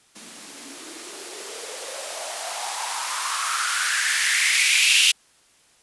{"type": "noise with band-pass filter sweep", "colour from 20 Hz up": "violet", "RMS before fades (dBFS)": -24, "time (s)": [0.15, 5.12], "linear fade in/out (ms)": 10, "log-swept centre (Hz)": [210, 2900], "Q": 5.3, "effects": ["white hiss -58 dBFS RMS until 5.82 s", "resampled to 24000 Hz"]}